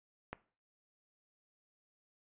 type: click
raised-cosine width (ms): 0.5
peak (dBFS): -25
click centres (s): 0.33
effects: noise-tail reverb RT60 0.4 s tail -18 dB re dry + resampled to 8000 Hz